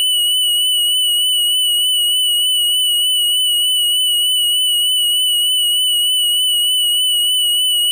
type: tone with vibrato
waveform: square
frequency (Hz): 2952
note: F#7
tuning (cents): -5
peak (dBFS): -13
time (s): 0-7.91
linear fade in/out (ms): 0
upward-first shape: triangle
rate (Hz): 3.3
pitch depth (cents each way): 40
effects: none